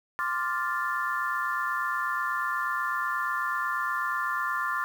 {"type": "chord", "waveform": "sine", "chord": "D minor seventh", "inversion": "third", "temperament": "equal", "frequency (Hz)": [1046.5, 1174.7, 1396.9, 1760], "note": ["C6", "D6", "F6", "A6"], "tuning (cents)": [0, 0, 0, 0], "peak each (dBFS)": -32, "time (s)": [0.19, 4.84], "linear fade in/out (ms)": 0, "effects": ["8-bit"]}